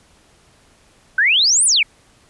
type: exponential two-way sweep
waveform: sine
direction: up then down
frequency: 1489 to 9956 to 2154 Hz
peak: -11 dBFS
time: 1.18-1.83 s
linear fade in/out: 5 ms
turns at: 1.65 s
effects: pink hiss -53 dBFS RMS until 2.29 s + resampled to 24000 Hz